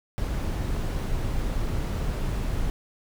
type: noise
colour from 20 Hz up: brown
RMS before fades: -27 dBFS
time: 0.18-2.7 s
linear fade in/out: 0 ms
effects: none